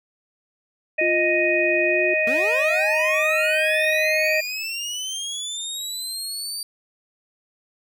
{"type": "harmonic tone", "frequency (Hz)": 622.3, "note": "D#5", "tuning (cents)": 0, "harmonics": [1, 3, 4], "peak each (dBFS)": [-22, -25, -21], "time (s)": [0.98, 4.41], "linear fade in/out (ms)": 10}
{"type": "tone with pitch glide", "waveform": "sine", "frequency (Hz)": [349.2, 359], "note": ["F4", "F4"], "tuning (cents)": [0, 48], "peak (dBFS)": -23, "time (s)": [1.01, 2.14], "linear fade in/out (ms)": 5, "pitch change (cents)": 48, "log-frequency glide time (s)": [1.83, 2.01]}
{"type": "linear sweep", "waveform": "25% pulse", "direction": "up", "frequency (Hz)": [220, 4663], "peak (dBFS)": -23, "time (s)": [2.27, 6.63], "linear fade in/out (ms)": 2}
{"effects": []}